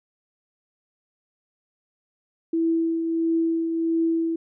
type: tone with tremolo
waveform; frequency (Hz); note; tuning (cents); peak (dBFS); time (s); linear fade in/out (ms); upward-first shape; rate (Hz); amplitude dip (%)
sine; 329.1; E4; -3; -18; 2.53-4.36; 5; triangle; 1.5; 45
effects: none